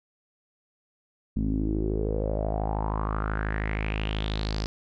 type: tone with low-pass filter sweep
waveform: sawtooth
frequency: 52.9 Hz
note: G#1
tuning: 33 cents sharp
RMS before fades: -28 dBFS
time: 1.36-4.66 s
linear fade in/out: 0 ms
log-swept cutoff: 230 to 5100 Hz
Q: 5.7
effects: none